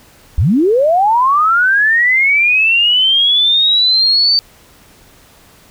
sine linear sweep, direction up, 58.5 to 4600 Hz, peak -8 dBFS, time 0.38-4.39 s, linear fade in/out 0 ms, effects pink hiss -45 dBFS RMS until 5.7 s

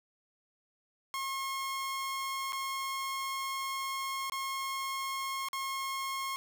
sawtooth tone with dropouts, 1079 Hz, C#6, 47 cents flat, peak -30 dBFS, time 1.14-6.36 s, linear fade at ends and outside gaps 0 ms, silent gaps 2.523-2.53 / 4.298-4.321 / 5.486-5.531 s, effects none

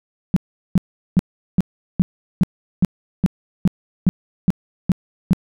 sine tone bursts, 182.7 Hz, F#3, 22 cents flat, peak -9 dBFS, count 13, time 0.34-5.332 s, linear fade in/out 0 ms, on 24 ms, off 390 ms, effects none

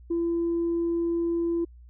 sine tone, 338.2 Hz, E4, 44 cents sharp, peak -22 dBFS, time 0.1-1.65 s, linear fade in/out 10 ms, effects tanh soft clip ceiling -20 dBFS + added 60 Hz sine -46 dBFS peak until 1.89 s

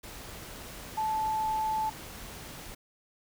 sine tone in noise, 872 Hz, A5, 16 cents flat, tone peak -27 dBFS, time 0.97-1.9 s, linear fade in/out 10 ms, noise pink, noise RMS -44 dBFS, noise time 0.03-2.75 s, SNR +14 dB, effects none

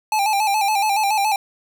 square tone with vibrato, 828 Hz, G#5, 5 cents flat, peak -17 dBFS, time 0.12-1.36 s, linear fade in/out 2 ms, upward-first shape square, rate 7.1 Hz, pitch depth 71 cents each way, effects none

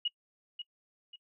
sine tone with echo, 2892 Hz, F#7, 40 cents flat, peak -28 dBFS, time 0.05-0.08 s, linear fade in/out 5 ms, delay 540 ms, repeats 2, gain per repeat -9 dB, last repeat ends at 1.16 s, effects noise-tail reverb RT60 0.1 s tail -25 dB re dry

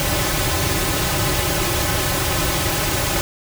pink noise with comb filter, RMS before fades -20 dBFS, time 0-3.21 s, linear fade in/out 0 ms, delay 4.3 ms, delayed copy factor -0.85, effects none

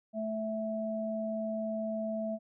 sine tone pair together, 219.2 / 657 Hz, A3 / E5, -6 / -6 cents, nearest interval octave + perfect fifth, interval 1900 cents, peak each -35 / -34 dBFS, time 0.13-2.39 s, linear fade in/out 50 ms, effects none

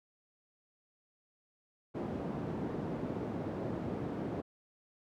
white band-pass noise, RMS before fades -38 dBFS, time 1.94-4.42 s, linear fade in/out 20 ms, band 120 to 360 Hz, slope 12 dB/octave, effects none

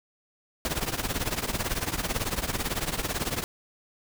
pink noise with tremolo, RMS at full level -26 dBFS, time 0.65-3.44 s, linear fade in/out 0 ms, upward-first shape triangle, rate 18 Hz, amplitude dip 90%, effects none

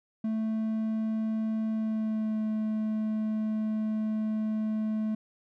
triangle tone with pitch glide, 220 to 216.7 Hz, A3 to A3, 0 to -26 cents, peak -25 dBFS, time 0.24-5.15 s, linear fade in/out 5 ms, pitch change -26 cents, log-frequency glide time 1.71-2.42 s, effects none

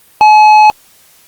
triangle tone with tanh clipping, 853 Hz, G#5, 46 cents sharp, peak -3 dBFS, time 0.21-0.7 s, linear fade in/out 0 ms, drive 13 dB, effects white hiss -45 dBFS RMS until 1.27 s + Opus 32 kbps

